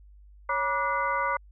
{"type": "tone cluster", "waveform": "sine", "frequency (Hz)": [553, 964, 1172, 1462, 2045], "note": ["C#5", "B5", "D6", "F#6", "C7"], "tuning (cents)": [-4, -42, -4, -21, -40], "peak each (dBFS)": [-33, -29, -29, -32, -34], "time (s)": [0.49, 1.37], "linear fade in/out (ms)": 5, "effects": ["added 50 Hz sine -49 dBFS peak until 1.51 s"]}